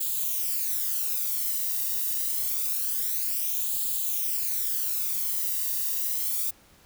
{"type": "noise with flanger", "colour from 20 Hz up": "violet", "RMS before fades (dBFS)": -28, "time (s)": [0, 6.51], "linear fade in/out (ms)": 10, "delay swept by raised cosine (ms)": [0.26, 1.07], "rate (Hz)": 0.26, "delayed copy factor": 0.7, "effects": ["pink hiss -57 dBFS RMS until 6.85 s"]}